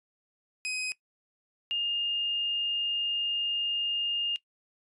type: tone pair in turn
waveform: sawtooth / sine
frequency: 2517 / 2825 Hz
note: D#7 / F7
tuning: +19 / +19 cents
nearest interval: major second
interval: 200 cents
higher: second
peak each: -27 dBFS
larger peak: neither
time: 0.65-0.92 / 1.71-4.36 s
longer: second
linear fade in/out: 0 ms
effects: noise-tail reverb RT60 0.1 s tail -19 dB re dry + resampled to 24000 Hz